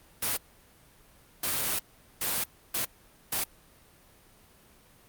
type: noise bursts at uneven times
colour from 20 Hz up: white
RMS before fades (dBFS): -29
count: 5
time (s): 0.22-0.37 / 1.43-1.79 / 2.21-2.44 / 2.74-2.85 / 3.32-3.44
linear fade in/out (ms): 5
effects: pink hiss -58 dBFS RMS until 5.08 s + Opus 32 kbps